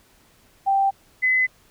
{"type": "tone pair in turn", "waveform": "sine", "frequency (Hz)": [784, 2024], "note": ["G5", "B6"], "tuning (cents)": [0, 42], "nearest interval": "octave + major third", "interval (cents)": 1642, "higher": "second", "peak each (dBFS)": -16, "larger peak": "neither", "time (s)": [[0.66, 0.91], [1.22, 1.47]], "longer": "neither", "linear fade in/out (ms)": 20, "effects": ["pink hiss -57 dBFS RMS until 1.7 s"]}